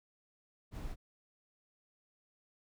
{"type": "noise", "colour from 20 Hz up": "brown", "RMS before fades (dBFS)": -41, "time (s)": [0.71, 0.96], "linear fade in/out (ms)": 50, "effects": []}